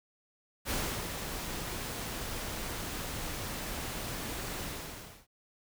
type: noise with ADSR envelope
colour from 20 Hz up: pink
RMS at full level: -32 dBFS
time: 0.65-5.27 s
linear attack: 51 ms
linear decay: 340 ms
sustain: -6 dB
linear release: 650 ms
effects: none